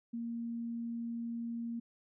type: tone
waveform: sine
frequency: 233.1 Hz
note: A#3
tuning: in tune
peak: -36 dBFS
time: 0.13-1.8 s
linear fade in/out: 10 ms
effects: none